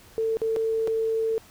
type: tone with dropouts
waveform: sine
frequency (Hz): 447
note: A4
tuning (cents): +27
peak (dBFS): -22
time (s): 0.18-1.38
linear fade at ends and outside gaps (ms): 0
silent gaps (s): 0.37-0.417 / 0.562-0.567 / 0.874-0.879
effects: pink hiss -52 dBFS RMS until 1.5 s